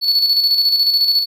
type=tone with tremolo; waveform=triangle; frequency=4430 Hz; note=C#8; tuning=2 cents flat; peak=-9 dBFS; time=0.01-1.26 s; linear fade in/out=50 ms; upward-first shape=square; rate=14 Hz; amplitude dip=45%; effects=none